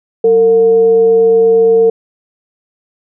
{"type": "tone with frequency modulation", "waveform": "sine", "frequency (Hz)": 454.3, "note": "A#4", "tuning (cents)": -45, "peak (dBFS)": -5, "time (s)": [0.24, 1.9], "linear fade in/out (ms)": 5, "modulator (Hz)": 264, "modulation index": 0.21, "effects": []}